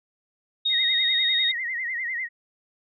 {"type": "tone", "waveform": "sine", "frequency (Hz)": 3729, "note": "A#7", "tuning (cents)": 0, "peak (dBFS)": -20, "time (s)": [0.65, 1.52], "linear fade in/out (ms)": 10}
{"type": "tone with vibrato", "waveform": "sine", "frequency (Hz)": 1975.5, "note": "B6", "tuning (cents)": 0, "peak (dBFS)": -26, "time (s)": [0.69, 2.29], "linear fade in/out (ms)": 50, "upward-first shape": "sine", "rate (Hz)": 10, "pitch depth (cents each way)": 110}
{"effects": []}